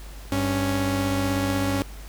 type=tone pair together; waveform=sawtooth; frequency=97.76 / 277.2 Hz; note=G2 / C#4; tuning=-4 / 0 cents; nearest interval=octave + tritone; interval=1804 cents; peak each=-22 / -20 dBFS; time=0.32-1.82 s; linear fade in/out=0 ms; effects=added 50 Hz sine -37 dBFS peak until 2.08 s + pink hiss -46 dBFS RMS until 2.08 s